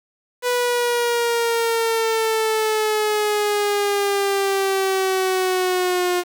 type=exponential sweep; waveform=sawtooth; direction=down; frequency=493.8 to 355.4 Hz; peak=-14 dBFS; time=0.42-6.24 s; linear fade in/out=50 ms; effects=7-bit